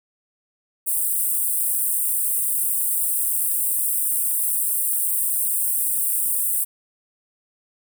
pink high-pass noise, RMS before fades -22 dBFS, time 0.86-6.65 s, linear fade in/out 20 ms, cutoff 8300 Hz, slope 96 dB/octave, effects none

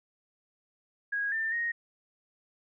sine tone with pitch steps, 1647 / 1790 / 1868 Hz, G#6 / A6 / A#6, -15 / +29 / +3 cents, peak -28 dBFS, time 1.12-1.72 s, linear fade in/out 10 ms, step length 200 ms, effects none

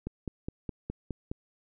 click train, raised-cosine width 3 ms, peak -21 dBFS, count 7, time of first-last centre 0.07-1.315 s, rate 4.82 Hz, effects none

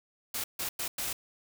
white noise bursts at uneven times, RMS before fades -34 dBFS, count 4, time 0.34-0.44 / 0.59-0.69 / 0.79-0.88 / 0.98-1.13 s, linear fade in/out 5 ms, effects none

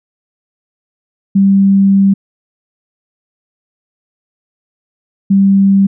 sine tone pair in turn, 196 / 196 Hz, G3 / G3, 0 / 0 cents, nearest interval unison, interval 0 cents, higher neither, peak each -5 dBFS, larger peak neither, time 1.35-2.14 / 5.3-5.87 s, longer first, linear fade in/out 10 ms, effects none

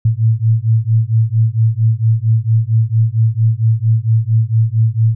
sine beating tone pair, 110 / 114.4 Hz, A2 / A#2, 0 / -32 cents, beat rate 4.4 Hz, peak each -13 dBFS, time 0.05-5.15 s, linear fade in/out 5 ms, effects none

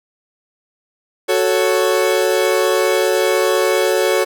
40% pulse chord, F# minor, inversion none, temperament equal, 370 / 440 / 554.4 Hz, F#4 / A4 / C#5, 0 / 0 / 0 cents, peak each -17 dBFS, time 1.28-4.25 s, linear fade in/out 20 ms, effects none

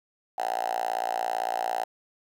5% pulse tone with high-pass filter, 57.8 Hz, A#1, 14 cents flat, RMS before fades -29 dBFS, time 0.38-1.84 s, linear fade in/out 5 ms, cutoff 760 Hz, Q 9.2, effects none

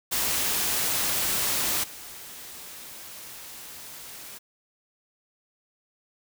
white noise with level steps, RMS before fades -26 / -42 dBFS, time 0.11-4.39 s, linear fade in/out 20 ms, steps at 1.83 s, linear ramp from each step 10 ms, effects none

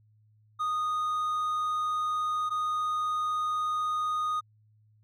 triangle tone pair in turn, 1237 / 1237 Hz, D#6 / D#6, -10 / -10 cents, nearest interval unison, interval 0 cents, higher neither, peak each -25 dBFS, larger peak neither, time 0.59-2.5 / 2.5-4.41 s, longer neither, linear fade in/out 20 ms, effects added 107 Hz sine -60 dBFS peak until 5.03 s

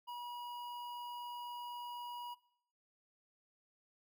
square tone with notch filter, 966 Hz, B5, 39 cents flat, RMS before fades -45 dBFS, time 0.07-2.35 s, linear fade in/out 20 ms, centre 7700 Hz, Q 0.54, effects noise-tail reverb RT60 0.6 s tail -19 dB re dry

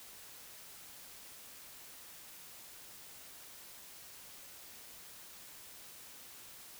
silence, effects white hiss -53 dBFS RMS until 6.79 s

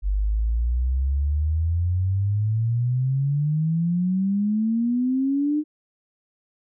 sine exponential sweep, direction up, 47.81 to 306.4 Hz, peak -19 dBFS, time 0.02-5.64 s, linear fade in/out 50 ms, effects none

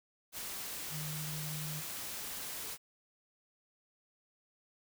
sine tone in noise, 152.8 Hz, D#3, 31 cents flat, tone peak -40 dBFS, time 0.9-1.83 s, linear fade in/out 50 ms, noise white, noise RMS -42 dBFS, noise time 0.32-2.78 s, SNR -1 dB, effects none

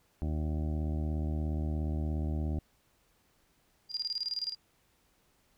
harmonic tone, 77 Hz, D#2, 17 cents flat, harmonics 1 / 2 / 3 / 4 / 5 / 7 / 8 / 9 / 10, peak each -31 / -38 / -40 / -42 / -49 / -53 / -51 / -54 / -55 dBFS, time 0.22-2.59 s, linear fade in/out 0 ms
sine tone with tremolo, 4800 Hz, D8, 37 cents sharp, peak -30 dBFS, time 3.89-4.56 s, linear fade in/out 50 ms, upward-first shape square, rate 19 Hz, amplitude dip 80%
effects pink hiss -70 dBFS RMS until 5.57 s

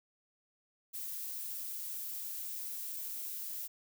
violet noise, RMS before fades -41 dBFS, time 0.93-3.68 s, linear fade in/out 20 ms, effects none

